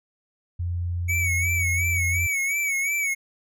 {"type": "tone", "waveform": "sine", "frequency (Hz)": 87.31, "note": "F2", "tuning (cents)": 0, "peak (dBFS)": -24, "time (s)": [0.59, 2.27], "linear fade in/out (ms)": 10}
{"type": "tone with vibrato", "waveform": "square", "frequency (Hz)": 2249, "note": "C#7", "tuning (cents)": 24, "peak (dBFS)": -23, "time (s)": [1.08, 3.15], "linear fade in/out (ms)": 20, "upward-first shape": "sine", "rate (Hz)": 2.8, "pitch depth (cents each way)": 68}
{"effects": []}